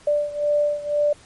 sine beating tone pair, 588 / 590 Hz, D5 / D5, +2 / +8 cents, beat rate 2 Hz, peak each -20 / -23 dBFS, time 0.07-1.13 s, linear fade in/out 5 ms, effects pink hiss -50 dBFS RMS until 1.25 s + MP3 48 kbps

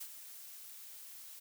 blue noise with ADSR envelope, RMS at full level -43 dBFS, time 0-1.4 s, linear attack 12 ms, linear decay 64 ms, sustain -8 dB, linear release 14 ms, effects none

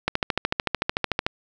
click train, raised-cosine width 0.3 ms, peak -5 dBFS, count 17, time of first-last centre 0.08-1.265 s, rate 13.5 Hz, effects none

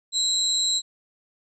sine tone cluster, 3886 / 4069 / 7570 Hz, B7 / C8 / A#8, -29 / -49 / +26 cents, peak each -25 dBFS, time 0.12-0.82 s, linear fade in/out 50 ms, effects none

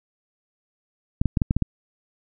clicks, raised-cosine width 5 ms, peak -7 dBFS, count 7, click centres 1.215 / 1.257 / 1.372 / 1.418 / 1.509 / 1.566 / 1.623 s, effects none

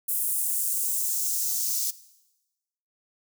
blue noise with high-pass filter sweep, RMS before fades -27 dBFS, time 0.08-1.91 s, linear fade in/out 10 ms, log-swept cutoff 10000 to 5400 Hz, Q 1.9, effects noise-tail reverb RT60 1.0 s tail -18 dB re dry

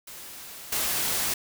white noise with level steps, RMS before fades -42 / -27 dBFS, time 0.07-1.34 s, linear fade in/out 5 ms, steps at 0.72 s, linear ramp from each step 5 ms, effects none

